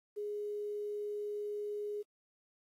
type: tone with quantisation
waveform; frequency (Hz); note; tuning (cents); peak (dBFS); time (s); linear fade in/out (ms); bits
sine; 415.3; G#4; 0; -36; 0.16-2.03; 20; 11
effects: AAC 48 kbps